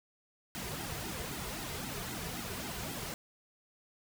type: noise with flanger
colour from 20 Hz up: pink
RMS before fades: -40 dBFS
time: 0.55-3.14 s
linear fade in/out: 0 ms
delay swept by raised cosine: 1.7 to 3.7 ms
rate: 3.8 Hz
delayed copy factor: -0.9
effects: none